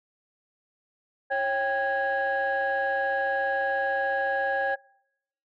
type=tone cluster; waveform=sine; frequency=547 / 790 / 1655 Hz; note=C#5 / G5 / G#6; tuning=-23 / +13 / -6 cents; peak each=-27 dBFS; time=1.3-4.76 s; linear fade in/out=20 ms; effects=noise-tail reverb RT60 0.8 s tail -26 dB re dry + tanh soft clip ceiling -18 dBFS